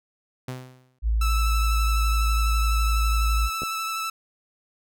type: tone with exponential decay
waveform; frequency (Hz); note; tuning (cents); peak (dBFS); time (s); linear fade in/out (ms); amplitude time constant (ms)
sawtooth; 127.9; C3; -39; -25; 0.48-0.99; 5; 110
type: tone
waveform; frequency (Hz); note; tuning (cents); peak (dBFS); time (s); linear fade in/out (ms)
sine; 55.3; A1; +9; -19; 1.02-3.5; 50
type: tone with vibrato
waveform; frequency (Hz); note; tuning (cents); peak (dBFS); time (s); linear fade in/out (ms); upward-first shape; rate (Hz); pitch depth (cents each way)
sawtooth; 1316; E6; -3; -23; 1.21-4.1; 5; triangle; 12; 19
type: clicks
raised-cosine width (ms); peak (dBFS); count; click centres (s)
2; -21; 2; 3.62 / 3.634
effects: none